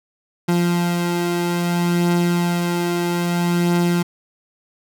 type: beating tone pair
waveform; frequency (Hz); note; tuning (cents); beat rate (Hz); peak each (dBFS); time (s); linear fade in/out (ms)
30% pulse; 173.7 / 174.31; F3 / F3; -9 / -3; 0.61; -15 / -23; 0.48-4.03; 10
effects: none